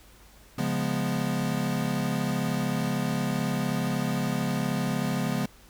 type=chord; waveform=square; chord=C# dominant seventh; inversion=none; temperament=equal; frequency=138.59 / 174.61 / 207.7 / 246.9 Hz; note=C#3 / E#3 / G#3 / B3; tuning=0 / 0 / 0 / 0 cents; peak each=-32 dBFS; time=0.58-5.46 s; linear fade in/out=5 ms; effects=added 50 Hz sine -55 dBFS peak until 5.69 s + pink hiss -55 dBFS RMS until 5.69 s